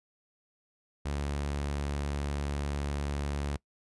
sawtooth tone, 71.6 Hz, D2, 43 cents flat, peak -27 dBFS, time 1.05-3.57 s, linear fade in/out 10 ms, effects noise-tail reverb RT60 0.1 s tail -23 dB re dry + resampled to 24000 Hz

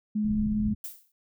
sine tone, 212 Hz, G#3, 36 cents sharp, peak -24 dBFS, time 0.15-0.74 s, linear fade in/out 10 ms
pink low-pass noise, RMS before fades -34 dBFS, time 0.24-0.75 s, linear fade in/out 10 ms, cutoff 230 Hz, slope 96 dB/octave
violet noise with exponential decay, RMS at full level -34 dBFS, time 0.84-1.12 s, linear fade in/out 2 ms, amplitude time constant 59 ms
effects none

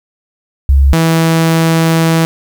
sine / sawtooth tone pair in turn, 68.7 / 163.4 Hz, C#2 / E3, -15 / -15 cents, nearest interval octave + minor third, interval 1500 cents, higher second, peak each -4 dBFS, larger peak neither, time 0.69-0.93 / 0.93-2.25 s, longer second, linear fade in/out 0 ms, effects 7-bit

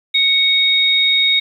sine tone pair together, 2225 / 3742 Hz, C#7 / A#7, +6 / +6 cents, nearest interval major sixth, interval 900 cents, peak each -17 / -12 dBFS, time 0.14-1.4 s, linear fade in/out 10 ms, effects 8-bit

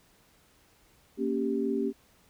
sine chord, G diminished, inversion first, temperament equal, 233.1 / 277.2 / 392 Hz, Bb3 / Db4 / G4, 0 / 0 / 0 cents, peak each -31 / -31 / -30 dBFS, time 1.17-1.93 s, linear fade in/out 50 ms, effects pink hiss -63 dBFS RMS until 2.29 s

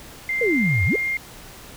sine tone with pitch glide, 2093 to 2116 Hz, C7 to C7, 0 to +19 cents, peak -21 dBFS, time 0.29-1.17 s, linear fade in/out 2 ms, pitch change +19 cents, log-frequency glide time 0.57-0.74 s
sine exponential two-way sweep, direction down then up, 510 to 82.41 to 510 Hz, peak -18 dBFS, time 0.41-0.96 s, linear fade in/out 5 ms, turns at 0.85 s
effects pink hiss -42 dBFS RMS until 1.76 s

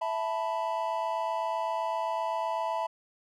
triangle chord, E suspended fourth, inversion none, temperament equal, 659.3 / 880 / 987.8 Hz, E5 / A5 / B5, 0 / 0 / 0 cents, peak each -31 dBFS, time 0.01-2.87 s, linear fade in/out 10 ms, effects none

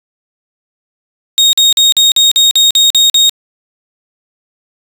35% pulse tone bursts, 3729 Hz, A#7, in tune, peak -3 dBFS, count 10, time 1.38-3.294 s, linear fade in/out 0 ms, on 150 ms, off 46 ms, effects resampled to 32000 Hz

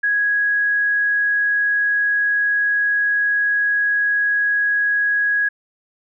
sine tone, 1661.2 Hz, G#6, in tune, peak -15 dBFS, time 0.03-5.49 s, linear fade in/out 10 ms, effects none

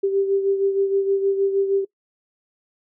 sine beating tone pair, 392 / 398.4 Hz, G4 / G4, 0 / +28 cents, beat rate 6.4 Hz, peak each -18 / -26 dBFS, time 0.03-1.85 s, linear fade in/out 10 ms, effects noise-tail reverb RT60 0.1 s tail -21 dB re dry

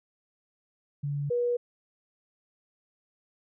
sine tone pair in turn, 143.4 / 483.5 Hz, D3 / B4, -41 / -37 cents, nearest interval octave + major sixth, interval 2104 cents, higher second, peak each -28 / -24 dBFS, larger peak second, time 1.03-1.3 / 1.3-1.57 s, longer neither, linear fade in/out 10 ms, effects none

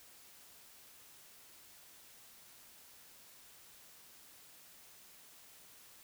silence, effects white hiss -59 dBFS RMS until 6.03 s

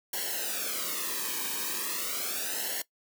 white noise with flanger, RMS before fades -33 dBFS, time 0.13-2.82 s, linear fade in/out 5 ms, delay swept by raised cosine 0.81 to 1.47 ms, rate 0.37 Hz, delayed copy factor -0.85, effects noise-tail reverb RT60 0.1 s tail -19 dB re dry + high-pass 200 Hz 12 dB/octave

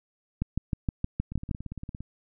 two click trains, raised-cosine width 5 ms, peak -14 / -24 dBFS, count 8 / 13, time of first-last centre 0.42-1.512 / 1.32-2.006 s, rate 6.41 / 17.5 Hz, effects none

